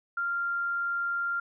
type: tone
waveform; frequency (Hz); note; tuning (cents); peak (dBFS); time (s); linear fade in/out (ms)
sine; 1391; F6; -7; -27; 0.17-1.4; 5
effects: none